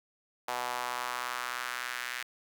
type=tone with high-pass filter sweep; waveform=sawtooth; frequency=123.47 Hz; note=B2; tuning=in tune; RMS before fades=-36 dBFS; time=0.48-2.23 s; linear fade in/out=5 ms; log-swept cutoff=800 to 1800 Hz; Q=2.1; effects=none